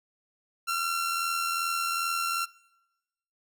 sawtooth tone with amplitude modulation, 1364 Hz, F6, 41 cents flat, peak -21 dBFS, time 0.67-2.46 s, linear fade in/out 20 ms, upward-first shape sine, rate 82.5 Hz, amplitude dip 40%, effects noise-tail reverb RT60 1.0 s tail -22 dB re dry

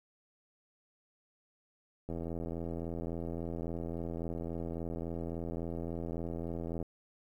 click train, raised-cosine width 2 ms, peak -26 dBFS, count 397, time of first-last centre 2.09-6.827 s, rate 83.6 Hz, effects 11-bit

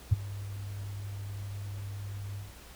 sine tone with ADSR envelope, 100 Hz, G2, 35 cents sharp, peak -16 dBFS, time 0.11-2.53 s, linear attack 17 ms, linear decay 18 ms, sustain -20 dB, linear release 150 ms, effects added 60 Hz sine -51 dBFS peak until 2.75 s + pink hiss -52 dBFS RMS until 2.75 s

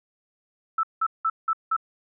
sine tone bursts, 1318.5 Hz, E6, in tune, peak -20 dBFS, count 5, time 0.78-1.765 s, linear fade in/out 5 ms, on 53 ms, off 180 ms, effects none

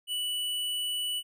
square tone, 2960 Hz, F#7, in tune, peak -30 dBFS, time 0.07-1.23 s, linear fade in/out 50 ms, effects none

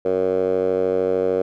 10% pulse tone with band-pass filter, 93.2 Hz, F#2, 13 cents sharp, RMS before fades -20 dBFS, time 0.05-1.42 s, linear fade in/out 5 ms, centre 490 Hz, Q 3.9, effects none

